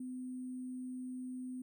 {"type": "tone with sample-and-hold", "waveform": "sine", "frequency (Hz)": 253.9, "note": "B3", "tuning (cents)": 48, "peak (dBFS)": -40, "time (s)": [0, 1.62], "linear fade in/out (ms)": 5, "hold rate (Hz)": 8820, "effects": []}